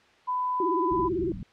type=tone; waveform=sine; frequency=1000 Hz; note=B5; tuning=21 cents sharp; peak=-25 dBFS; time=0.27-1.09 s; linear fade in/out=20 ms
type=tone with vibrato; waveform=sine; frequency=350.4 Hz; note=F4; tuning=6 cents sharp; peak=-25 dBFS; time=0.6-1.32 s; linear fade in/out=2 ms; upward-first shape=sine; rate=18 Hz; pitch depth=150 cents each way
type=low-pass noise; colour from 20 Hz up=white; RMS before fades=-37 dBFS; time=0.91-1.43 s; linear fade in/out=2 ms; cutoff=220 Hz; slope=48 dB/octave
effects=white hiss -58 dBFS RMS until 1.52 s + low-pass 3000 Hz 12 dB/octave